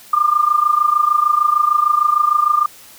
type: tone with amplitude modulation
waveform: sine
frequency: 1200 Hz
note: D6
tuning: 37 cents sharp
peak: -8 dBFS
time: 0.13-2.66 s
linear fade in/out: 5 ms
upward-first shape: sine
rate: 26.6 Hz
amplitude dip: 80%
effects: white hiss -42 dBFS RMS until 2.98 s